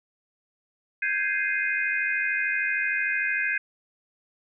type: chord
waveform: sine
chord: Ab major seventh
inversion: third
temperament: equal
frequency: 1568 / 1661.2 / 2093 / 2489 Hz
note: G6 / Ab6 / C7 / Eb7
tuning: 0 / 0 / 0 / 0 cents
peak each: -29 dBFS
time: 1.02-3.58 s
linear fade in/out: 5 ms
effects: none